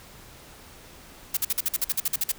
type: noise bursts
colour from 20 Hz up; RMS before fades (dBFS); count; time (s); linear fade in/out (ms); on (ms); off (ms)
blue; -24; 13; 1.34-2.318; 5; 30; 49
effects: pink hiss -48 dBFS RMS until 2.38 s